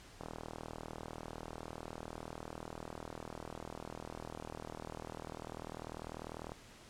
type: click train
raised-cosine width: 1 ms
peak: -29 dBFS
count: 254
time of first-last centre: 0.21-6.519 s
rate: 40.1 Hz
effects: pink hiss -57 dBFS RMS until 6.89 s + low-pass 9000 Hz 12 dB/octave